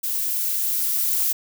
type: noise with level ramp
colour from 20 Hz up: violet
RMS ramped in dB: -25 to -21 dBFS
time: 0.03-1.33 s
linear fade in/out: 10 ms
effects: none